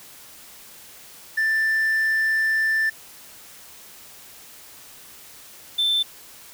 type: tone pair in turn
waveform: triangle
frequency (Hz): 1772 / 3544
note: A6 / A7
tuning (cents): +12 / +12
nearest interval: octave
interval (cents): 1200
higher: second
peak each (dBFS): -16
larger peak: neither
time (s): 1.37-2.9 / 5.78-6.03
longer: first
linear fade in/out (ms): 10
effects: tanh soft clip ceiling -12 dBFS + white hiss -45 dBFS RMS until 6.53 s